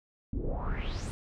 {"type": "noise with low-pass filter sweep", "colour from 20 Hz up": "brown", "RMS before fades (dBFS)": -33, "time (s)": [0.33, 1.11], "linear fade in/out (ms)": 0, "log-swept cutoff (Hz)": [240, 9900], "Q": 5.1, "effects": []}